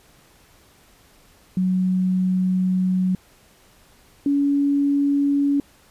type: tone pair in turn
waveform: sine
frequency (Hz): 185 / 283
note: F#3 / C#4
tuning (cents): 0 / +36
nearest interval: perfect fifth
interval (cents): 736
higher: second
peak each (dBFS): -17 / -16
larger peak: second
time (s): 1.57-3.15 / 4.26-5.6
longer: first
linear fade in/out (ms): 2
effects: pink hiss -54 dBFS RMS until 5.9 s + resampled to 32000 Hz